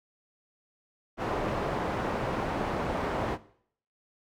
white low-pass noise, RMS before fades -31 dBFS, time 1.17-3.38 s, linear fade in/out 50 ms, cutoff 850 Hz, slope 12 dB/octave, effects noise-tail reverb RT60 0.6 s tail -18 dB re dry

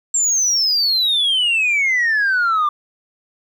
sine exponential sweep, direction down, 7500 to 1174.7 Hz, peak -12 dBFS, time 0.14-2.69 s, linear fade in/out 5 ms, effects tanh soft clip ceiling -12 dBFS + 9-bit

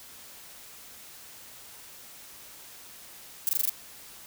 violet noise bursts, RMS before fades -25 dBFS, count 6, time 3.47-3.695 s, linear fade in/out 0 ms, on 20 ms, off 21 ms, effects white hiss -48 dBFS RMS until 4.26 s

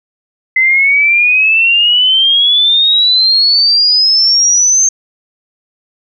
sine exponential sweep, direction up, 2039 to 6370 Hz, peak -6 dBFS, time 0.56-4.89 s, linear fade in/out 5 ms, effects none

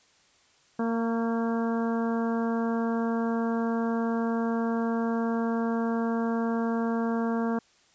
harmonic tone with a mistuned harmonic, 229.8 Hz, A#3, 25 cents flat, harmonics 1 / 2 / 3 / 4 / 5 / 6 / 7, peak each -26 / -32 / -36 / -38 / -40 / -42 / -43 dBFS, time 0.79-7.59 s, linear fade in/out 5 ms, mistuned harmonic 5, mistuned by -24 cents, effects white hiss -62 dBFS RMS until 7.94 s + resampled to 16000 Hz

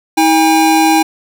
square tone pair together, 319.3 / 809 Hz, D#4 / G#5, +45 / -46 cents, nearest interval octave + major third, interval 1609 cents, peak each -11 dBFS, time 0.17-1.03 s, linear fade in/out 10 ms, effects none

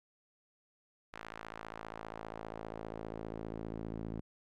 sawtooth tone with band-pass filter sweep, 55 Hz, A1, in tune, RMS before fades -44 dBFS, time 1.13-4.21 s, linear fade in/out 10 ms, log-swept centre 1600 to 240 Hz, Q 1, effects none

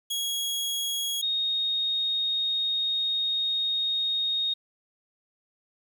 sawtooth / sine tone pair in turn, 3315 / 3722 Hz, G#7 / A#7, -4 / -3 cents, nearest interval major second, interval 201 cents, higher second, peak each -24 dBFS, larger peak neither, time 0.1-1.22 / 1.22-4.54 s, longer second, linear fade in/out 10 ms, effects 10-bit

